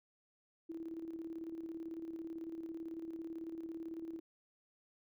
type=tone with tremolo; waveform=sine; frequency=328.2 Hz; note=E4; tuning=8 cents flat; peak=-40 dBFS; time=0.69-4.2 s; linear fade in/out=10 ms; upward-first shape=square; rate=18 Hz; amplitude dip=50%; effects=none